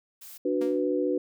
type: noise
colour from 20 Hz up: blue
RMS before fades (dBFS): -45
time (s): 0.21-0.38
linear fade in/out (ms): 10
type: chord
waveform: sine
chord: B minor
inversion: first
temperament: equal with one note detuned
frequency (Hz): 293.7 / 368.1 / 493.9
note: D4 / F#4 / B4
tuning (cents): 0 / -9 / 0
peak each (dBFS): -28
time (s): 0.45-1.18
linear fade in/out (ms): 5
type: tone with exponential decay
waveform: sawtooth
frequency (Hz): 233.1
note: A#3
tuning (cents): 0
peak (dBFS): -31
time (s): 0.61-0.88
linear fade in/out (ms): 5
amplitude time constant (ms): 58
effects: none